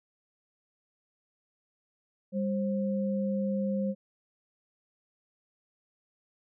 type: tone pair together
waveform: sine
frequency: 198.7 / 530.1 Hz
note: G3 / C5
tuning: +24 / +23 cents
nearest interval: octave + perfect fourth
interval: 1699 cents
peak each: -28 / -33 dBFS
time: 2.32-3.95 s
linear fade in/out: 50 ms
effects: none